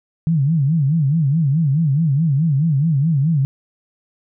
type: tone with vibrato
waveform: sine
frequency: 150 Hz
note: D3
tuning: 37 cents sharp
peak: -13 dBFS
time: 0.27-3.45 s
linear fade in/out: 0 ms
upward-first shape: sine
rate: 4.7 Hz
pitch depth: 200 cents each way
effects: none